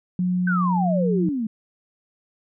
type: tone with pitch glide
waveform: sine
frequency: 180.9 to 179.75 Hz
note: F#3 to F#3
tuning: -39 to -50 cents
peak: -19 dBFS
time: 0.19-1.29 s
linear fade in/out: 2 ms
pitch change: -11 cents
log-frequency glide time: 0.34-0.6 s
type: exponential sweep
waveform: sine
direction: down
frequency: 1568 to 210 Hz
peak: -22 dBFS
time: 0.47-1.47 s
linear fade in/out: 5 ms
effects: none